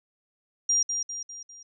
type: tone with echo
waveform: sine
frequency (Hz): 5700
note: F8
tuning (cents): +34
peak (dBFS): -20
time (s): 0.69-0.83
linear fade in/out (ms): 5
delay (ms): 200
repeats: 4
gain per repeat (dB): -6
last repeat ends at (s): 1.63
effects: none